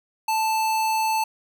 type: tone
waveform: square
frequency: 880 Hz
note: A5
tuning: in tune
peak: -21 dBFS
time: 0.28-1.24 s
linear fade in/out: 5 ms
effects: none